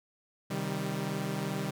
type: chord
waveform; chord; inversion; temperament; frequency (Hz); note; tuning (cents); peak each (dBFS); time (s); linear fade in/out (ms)
sawtooth; C minor; none; equal with one note detuned; 132.95 / 155.56 / 196; C3 / Eb3 / G3; +28 / 0 / 0; -34 / -32 / -31; 0.5-1.71; 10
effects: none